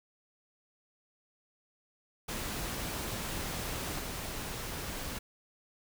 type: noise with level steps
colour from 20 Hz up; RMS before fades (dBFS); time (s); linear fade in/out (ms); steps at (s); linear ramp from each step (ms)
pink; -37 / -39; 2.28-5.19; 10; 3.98; 20
effects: none